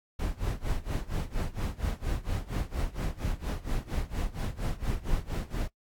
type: noise with tremolo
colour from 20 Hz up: brown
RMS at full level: -28 dBFS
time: 0.19-5.68 s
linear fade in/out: 5 ms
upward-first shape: sine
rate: 4.3 Hz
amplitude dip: 90%
effects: noise-tail reverb RT60 0.1 s tail -20 dB re dry + AAC 64 kbps